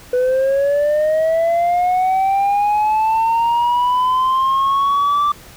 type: linear sweep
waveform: sine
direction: up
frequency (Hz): 493.9 to 1176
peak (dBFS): -10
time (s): 0.13-5.32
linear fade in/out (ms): 5
effects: tanh soft clip ceiling -12 dBFS + pink hiss -41 dBFS RMS until 5.56 s